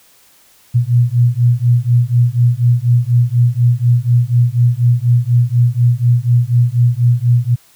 sine beating tone pair, 118.9 / 123 Hz, A#2 / B2, +35 / -7 cents, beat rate 4.1 Hz, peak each -12 dBFS, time 0.74-7.56 s, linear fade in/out 20 ms, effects white hiss -49 dBFS RMS until 7.75 s

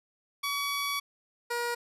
15% pulse tone pair in turn, 1134 / 476.8 Hz, C#6 / A#4, +39 / +39 cents, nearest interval octave + minor third, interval 1500 cents, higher first, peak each -23 dBFS, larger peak neither, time 0.43-1 / 1.5-1.75 s, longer first, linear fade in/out 10 ms, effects resampled to 32000 Hz

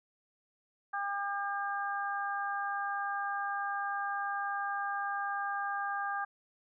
harmonic tone, 401.3 Hz, G4, 41 cents sharp, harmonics 2 / 3 / 4, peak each -36 / -37 / -37 dBFS, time 0.93-6.25 s, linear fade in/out 10 ms, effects none

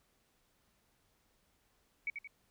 sine tone with echo, 2254 Hz, C#7, 28 cents sharp, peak -33 dBFS, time 2.07-2.1 s, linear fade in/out 2 ms, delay 87 ms, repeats 2, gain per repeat -6 dB, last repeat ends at 2.274 s, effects pink hiss -74 dBFS RMS until 2.5 s

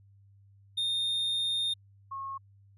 triangle / sine tone pair in turn, 3658 / 1087.5 Hz, A#7 / C#6, -33 / -33 cents, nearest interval octave + major sixth, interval 2100 cents, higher first, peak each -26 / -35 dBFS, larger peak first, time 0.77-1.74 / 2.11-2.38 s, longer first, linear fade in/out 10 ms, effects added 99 Hz sine -56 dBFS peak until 2.77 s + resampled to 32000 Hz

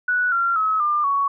sine tone with pitch steps, 1475 / 1376.2 / 1284.1 / 1198.1 / 1117.8 Hz, F#6 / F6 / E6 / D6 / C#6, -6 / -26 / -46 / +34 / +14 cents, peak -17 dBFS, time 0.08-1.28 s, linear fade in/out 5 ms, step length 240 ms, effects none

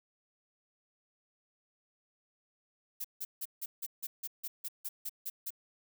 violet noise bursts, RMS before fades -38 dBFS, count 13, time 3-5.505 s, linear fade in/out 10 ms, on 45 ms, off 160 ms, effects none

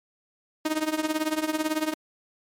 sawtooth tone with tremolo, 311.1 Hz, D#4, in tune, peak -17 dBFS, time 0.65-1.94 s, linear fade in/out 5 ms, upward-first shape triangle, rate 18 Hz, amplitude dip 90%, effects MP3 64 kbps

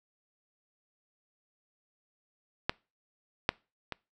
clicks, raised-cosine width 0.3 ms, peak -10 / -7 / -19 dBFS, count 3, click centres 2.695 / 3.491 / 3.923 s, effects noise-tail reverb RT60 0.3 s tail -25 dB re dry

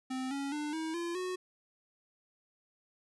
square tone with pitch steps, 259.5 / 278.1 / 298.1 / 319.5 / 342.4 / 367 Hz, C4 / C#4 / D4 / D#4 / F4 / F#4, -14 / +6 / +26 / +46 / -34 / -14 cents, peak -35 dBFS, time 0.1-1.36 s, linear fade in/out 10 ms, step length 210 ms, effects resampled to 24000 Hz

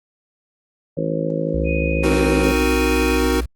harmonic tone, 54 Hz, A1, 32 cents flat, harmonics 3 / 4 / 5 / 6 / 7 / 8 / 9 / 10, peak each -24 / -32 / -28 / -28 / -32 / -36 / -26 / -25 dBFS, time 0.97-2.52 s, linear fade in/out 5 ms
sine tone with pitch glide, 66.5 to 60.63 Hz, C2 to B1, +29 to -31 cents, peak -21 dBFS, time 1.54-3.46 s, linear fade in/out 5 ms, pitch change -160 cents, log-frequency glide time 1.79-2.53 s
sine tone, 2490 Hz, D#7, 1 cent sharp, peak -26 dBFS, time 1.64-3.21 s, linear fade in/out 50 ms
square chord, C half-diminished seventh, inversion none, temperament equal, 261.6 / 311.1 / 370 / 466.2 Hz, C4 / Eb4 / Gb4 / Bb4, 0 / 0 / 0 / 0 cents, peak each -23 dBFS, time 2.03-3.41 s, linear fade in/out 10 ms
effects Opus 32 kbps

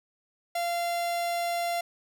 45% pulse tone, 690 Hz, F5, 21 cents flat, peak -27 dBFS, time 0.55-1.81 s, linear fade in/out 5 ms, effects none

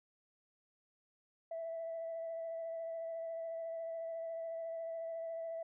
sine tone with vibrato, 659.3 Hz, E5, in tune, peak -38 dBFS, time 1.51-5.63 s, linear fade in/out 5 ms, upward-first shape sine, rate 14 Hz, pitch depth 16 cents each way, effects tanh soft clip ceiling -35 dBFS

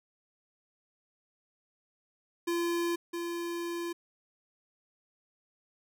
square tone pair in turn, 342.4 / 342.4 Hz, F4 / F4, -34 / -34 cents, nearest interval unison, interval 0 cents, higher neither, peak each -29 / -34 dBFS, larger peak first, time 2.47-2.96 / 3.13-3.93 s, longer second, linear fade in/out 10 ms, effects none

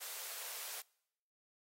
white high-pass noise, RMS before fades -45 dBFS, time 0-0.82 s, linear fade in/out 20 ms, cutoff 440 Hz, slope 48 dB/octave, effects noise-tail reverb RT60 0.8 s tail -25 dB re dry + AAC 48 kbps

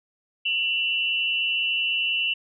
sine tone pair together, 2707 / 2937 Hz, E7 / F#7, +45 / -13 cents, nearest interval minor second, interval 142 cents, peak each -24 / -25 dBFS, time 0.45-2.34 s, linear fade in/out 10 ms, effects none

